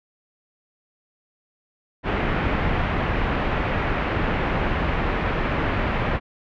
pink low-pass noise, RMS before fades -23 dBFS, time 2.03-6.2 s, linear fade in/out 50 ms, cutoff 2500 Hz, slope 24 dB/octave, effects none

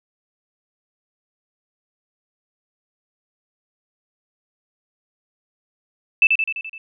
sine tone with echo, 2637 Hz, E7, in tune, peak -9 dBFS, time 6.22-6.27 s, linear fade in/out 2 ms, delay 85 ms, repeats 6, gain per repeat -4 dB, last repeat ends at 6.78 s, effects none

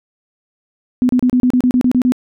sine tone bursts, 250 Hz, B3, 21 cents sharp, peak -9 dBFS, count 11, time 1.02-2.121 s, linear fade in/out 0 ms, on 71 ms, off 32 ms, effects none

